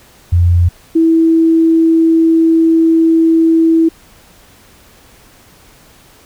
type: tone pair in turn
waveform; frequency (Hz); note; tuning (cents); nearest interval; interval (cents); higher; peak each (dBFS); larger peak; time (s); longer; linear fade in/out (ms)
sine; 87 / 326.5; F2 / E4; -6 / -17; octave + major seventh; 2289; second; -6; neither; 0.32-0.69 / 0.95-3.89; second; 10
effects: pink hiss -44 dBFS RMS until 6.25 s